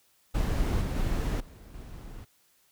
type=noise with level steps; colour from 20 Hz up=brown; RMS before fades=-27 / -30 / -28 / -47 / -43 dBFS; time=0.34-2.25 s; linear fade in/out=10 ms; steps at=0.81 / 0.96 / 1.4 / 1.74 s; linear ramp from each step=5 ms; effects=white hiss -66 dBFS RMS until 2.71 s